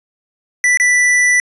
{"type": "tone with dropouts", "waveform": "square", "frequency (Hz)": 1975.5, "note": "B6", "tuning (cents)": 0, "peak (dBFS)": -10, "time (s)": [0.64, 1.4], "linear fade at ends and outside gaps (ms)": 1, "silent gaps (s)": [0.773, 0.799], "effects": ["resampled to 24000 Hz"]}